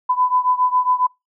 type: beating tone pair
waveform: sine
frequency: 1000 / 1007.3 Hz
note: B5 / B5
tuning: +21 / +34 cents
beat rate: 7.3 Hz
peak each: -17 / -19 dBFS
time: 0.09-1.07 s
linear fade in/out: 10 ms
effects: noise-tail reverb RT60 0.2 s tail -25 dB re dry